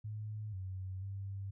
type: tone with pitch steps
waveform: sine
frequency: 106.7 / 94.1 / 98.1 Hz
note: G#2 / F#2 / G2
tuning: +47 / +30 / +2 cents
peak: -39 dBFS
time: 0.04-1.51 s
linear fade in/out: 10 ms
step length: 490 ms
effects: none